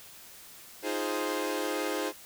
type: chord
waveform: sawtooth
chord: F minor seventh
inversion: third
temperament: equal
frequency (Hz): 311.1 / 349.2 / 415.3 / 523.3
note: Eb4 / F4 / Ab4 / C5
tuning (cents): 0 / 0 / 0 / 0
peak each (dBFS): -31 / -33 / -31 / -31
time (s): 0.82-2.13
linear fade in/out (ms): 50
effects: white hiss -50 dBFS RMS until 2.25 s